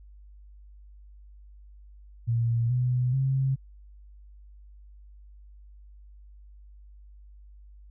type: tone with pitch steps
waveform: sine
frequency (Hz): 116.54 / 124.9 / 133.87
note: A#2 / B2 / C3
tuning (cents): 0 / +20 / +40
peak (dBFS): -22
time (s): 2.27-3.56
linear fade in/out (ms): 20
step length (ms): 430
effects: added 50 Hz sine -47 dBFS peak until 7.9 s